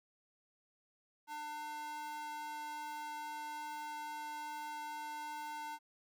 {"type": "tone with high-pass filter", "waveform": "square", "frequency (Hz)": 299.8, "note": "D4", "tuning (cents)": 36, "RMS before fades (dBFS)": -44, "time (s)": [1.27, 5.79], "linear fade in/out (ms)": 50, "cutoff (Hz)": 850, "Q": 2.6, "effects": []}